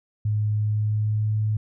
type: tone with pitch glide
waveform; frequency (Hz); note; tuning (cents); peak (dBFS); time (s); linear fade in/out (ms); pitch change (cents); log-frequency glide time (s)
sine; 105.9 to 107.44; G#2 to A2; +34 to -41; -20; 0.25-1.57; 5; +25; 0.54-1.39
effects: none